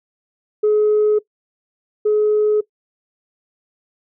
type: tone pair in turn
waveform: sine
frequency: 423.6 / 423.6 Hz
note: G#4 / G#4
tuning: +34 / +34 cents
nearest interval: unison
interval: 0 cents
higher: neither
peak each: -10 / -11 dBFS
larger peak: first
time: 0.63-1.19 / 2.05-2.61 s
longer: neither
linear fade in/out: 10 ms
effects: noise-tail reverb RT60 0.1 s tail -20 dB re dry + tanh soft clip ceiling -9 dBFS